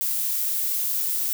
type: noise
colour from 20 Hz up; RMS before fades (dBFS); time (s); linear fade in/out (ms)
violet; -25; 0.01-1.33; 0
effects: none

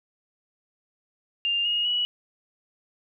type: tone with pitch steps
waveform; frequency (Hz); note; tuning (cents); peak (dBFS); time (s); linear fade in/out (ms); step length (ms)
sine; 2800 / 2865 / 2932; F7 / F7 / F#7; +4 / +44 / -16; -22; 1.45-2.05; 0; 200
effects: none

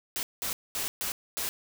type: noise bursts at uneven times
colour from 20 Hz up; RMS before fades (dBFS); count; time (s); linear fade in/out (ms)
white; -32; 5; 0.16-0.23 / 0.42-0.53 / 0.75-0.88 / 1.01-1.12 / 1.37-1.49; 0
effects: none

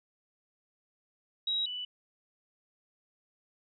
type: tone pair in turn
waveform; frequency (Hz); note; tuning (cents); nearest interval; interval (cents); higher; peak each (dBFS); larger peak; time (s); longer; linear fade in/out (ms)
sine; 3838 / 2972; A#7 / F#7; +50 / +7; major third; 443; first; -28 / -35; first; 1.47-1.66 / 1.66-1.85; neither; 5
effects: none

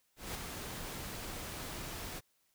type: noise with ADSR envelope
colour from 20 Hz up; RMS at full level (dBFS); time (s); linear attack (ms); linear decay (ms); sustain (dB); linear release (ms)
pink; -39; 0.16-2.21; 190; 4; -4; 33
effects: white hiss -75 dBFS RMS until 2.54 s

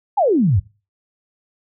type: exponential sweep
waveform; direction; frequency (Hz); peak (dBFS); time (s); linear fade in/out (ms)
sine; down; 886 to 82.41; -12; 0.17-0.6; 10
effects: noise-tail reverb RT60 0.3 s tail -19 dB re dry

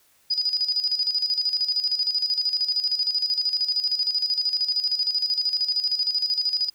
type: tone with tremolo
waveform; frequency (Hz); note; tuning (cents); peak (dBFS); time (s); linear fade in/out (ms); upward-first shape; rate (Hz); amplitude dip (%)
sine; 4945; D#8; -12; -19; 0.3-6.7; 10; square; 13; 65
effects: white hiss -61 dBFS RMS until 6.74 s

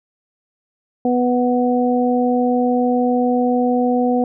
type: harmonic tone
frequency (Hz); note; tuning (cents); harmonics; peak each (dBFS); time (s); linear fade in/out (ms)
246.9; B3; 0; 1 / 2 / 3; -16 / -19 / -21; 1.05-4.24; 2
effects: none

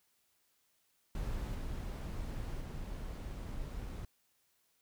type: noise with level steps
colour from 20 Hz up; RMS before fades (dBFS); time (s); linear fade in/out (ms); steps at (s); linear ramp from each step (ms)
brown; -38 / -40 / -42; 1.15-4.05; 2; 1.54 / 2.6; 10
effects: white hiss -75 dBFS RMS until 4.81 s

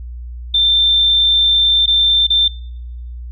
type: tone with dropouts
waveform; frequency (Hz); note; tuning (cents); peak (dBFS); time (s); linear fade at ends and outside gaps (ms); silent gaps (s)
sine; 3571; A7; +25; -10; 0.54-2.48; 5; 1.86-1.877 / 2.268-2.302
effects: noise-tail reverb RT60 1.0 s tail -25 dB re dry + added 60 Hz sine -26 dBFS peak until 3.31 s

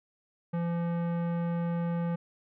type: tone with tanh clipping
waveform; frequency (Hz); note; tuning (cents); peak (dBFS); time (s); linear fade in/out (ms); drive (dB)
sine; 170.5; F3; -41; -30; 0.53-2.16; 10; 17
effects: none

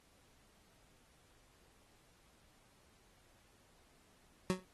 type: tone with exponential decay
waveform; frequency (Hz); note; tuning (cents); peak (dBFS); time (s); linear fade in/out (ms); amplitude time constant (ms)
25% pulse; 185; F#3; 0; -24; 4.5-4.65; 0; 31
effects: pink hiss -69 dBFS RMS until 4.73 s + AAC 32 kbps

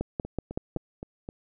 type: two click trains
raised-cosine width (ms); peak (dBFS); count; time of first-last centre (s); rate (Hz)
2; -23 / -15; 5 / 5; 0.25-1.289 / 0.01-0.763; 3.85 / 5.31
effects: none

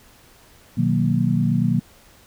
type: chord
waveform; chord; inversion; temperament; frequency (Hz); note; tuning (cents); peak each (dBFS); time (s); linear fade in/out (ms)
sine; B major seventh; none; equal with one note detuned; 123.9 / 155.56 / 185 / 233.1; B2 / D#3 / F#3 / A#3; +6 / 0 / 0 / 0; -22; 0.77-1.8; 10
effects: pink hiss -51 dBFS RMS until 2.26 s

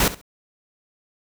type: noise with echo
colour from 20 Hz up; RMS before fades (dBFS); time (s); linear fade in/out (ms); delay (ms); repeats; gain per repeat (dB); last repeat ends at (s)
pink; -18; 0-0.08; 2; 67; 2; -15; 0.214
effects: none

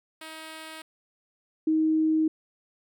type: tone pair in turn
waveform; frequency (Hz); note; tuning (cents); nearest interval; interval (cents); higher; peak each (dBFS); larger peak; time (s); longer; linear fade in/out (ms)
5% pulse / sine; 317.2 / 315; D#4 / D#4; +33 / +21; unison; 12; first; -28 / -20; second; 0.21-0.82 / 1.67-2.28; neither; 5
effects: none

